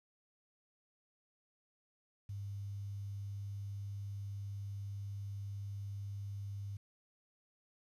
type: tone with quantisation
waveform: sine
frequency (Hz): 100.1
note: G2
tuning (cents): +37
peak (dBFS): -40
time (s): 2.29-6.77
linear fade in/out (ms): 5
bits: 11
effects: resampled to 32000 Hz